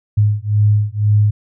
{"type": "beating tone pair", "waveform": "sine", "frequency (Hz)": [103.83, 105.83], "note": ["G#2", "G#2"], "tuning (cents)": [0, 33], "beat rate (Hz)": 2, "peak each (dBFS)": [-14, -14], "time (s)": [0.17, 1.31], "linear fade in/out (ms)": 10, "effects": []}